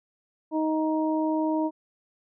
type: harmonic tone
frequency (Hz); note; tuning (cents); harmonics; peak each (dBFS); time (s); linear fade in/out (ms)
313.4; D#4; +13; 1 / 2 / 3; -24 / -30 / -31; 0.51-1.71; 50
effects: none